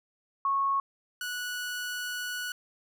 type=tone pair in turn; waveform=sine / sawtooth; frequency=1100 / 1472.1 Hz; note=C#6 / F#6; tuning=-14 / -9 cents; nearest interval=perfect fourth; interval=505 cents; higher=second; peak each=-24 / -29 dBFS; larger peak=first; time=0.45-0.8 / 1.21-2.52 s; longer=second; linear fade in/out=2 ms; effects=none